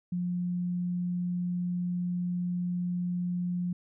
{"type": "tone", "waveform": "sine", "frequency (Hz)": 177.5, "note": "F3", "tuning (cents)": 28, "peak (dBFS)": -28, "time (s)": [0.12, 3.73], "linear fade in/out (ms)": 5, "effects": []}